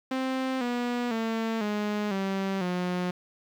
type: tone with pitch steps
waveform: sawtooth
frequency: 261.6 / 242.7 / 225.1 / 208.8 / 193.73 / 179.71 Hz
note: C4 / B3 / A3 / G#3 / G3 / F3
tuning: 0 / -30 / +40 / +10 / -20 / +50 cents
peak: -23 dBFS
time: 0.11-3.11 s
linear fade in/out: 5 ms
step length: 500 ms
effects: low-pass 4000 Hz 12 dB/octave + 9-bit